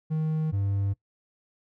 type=tone pair in turn; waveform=triangle; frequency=156.8 / 99.26 Hz; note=D#3 / G2; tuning=+14 / +22 cents; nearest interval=minor sixth; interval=792 cents; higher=first; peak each=-22 dBFS; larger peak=neither; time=0.1-0.52 / 0.52-0.94 s; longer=neither; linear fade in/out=20 ms; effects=noise-tail reverb RT60 0.1 s tail -20 dB re dry